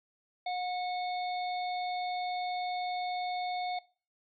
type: harmonic tone with a mistuned harmonic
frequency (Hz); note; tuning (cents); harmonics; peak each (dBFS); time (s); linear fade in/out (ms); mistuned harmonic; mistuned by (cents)
723; F#5; -40; 1 / 3 / 5 / 6; -32 / -42 / -46 / -48; 0.46-3.79; 5; 3; +26
effects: noise-tail reverb RT60 0.4 s tail -22 dB re dry